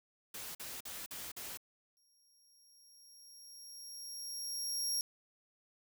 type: noise bursts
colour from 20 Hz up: white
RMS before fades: -45 dBFS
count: 5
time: 0.34-1.574 s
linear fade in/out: 5 ms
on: 210 ms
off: 46 ms
type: tone with exponential growth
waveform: 25% pulse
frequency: 5588 Hz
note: F8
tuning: in tune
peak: -27 dBFS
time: 1.97-5.01 s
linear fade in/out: 0 ms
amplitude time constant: 660 ms
effects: none